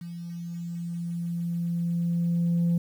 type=tone with level ramp; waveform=sine; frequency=171.1 Hz; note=F3; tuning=35 cents flat; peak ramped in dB=-35 to -18 dBFS; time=0.01-2.78 s; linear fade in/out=5 ms; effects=tanh soft clip ceiling -19 dBFS + 9-bit